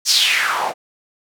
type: noise with band-pass filter sweep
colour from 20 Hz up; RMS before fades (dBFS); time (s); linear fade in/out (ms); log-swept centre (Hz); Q
white; -17; 0.05-0.74; 50; 5900 to 590; 3.9
effects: none